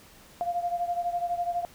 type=beating tone pair; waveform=sine; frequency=696 / 708 Hz; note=F5 / F5; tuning=-6 / +23 cents; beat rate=12 Hz; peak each=-28 / -32 dBFS; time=0.41-1.65 s; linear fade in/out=0 ms; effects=pink hiss -53 dBFS RMS until 1.74 s